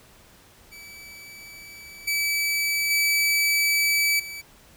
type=tone with level steps; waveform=sawtooth; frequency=2300 Hz; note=D7; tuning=37 cents flat; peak=-38 / -19 / -16 / -31 dBFS; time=0.71-4.42 s; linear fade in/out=20 ms; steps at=2.07 / 2.9 / 4.19 s; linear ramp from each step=10 ms; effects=pink hiss -53 dBFS RMS until 4.76 s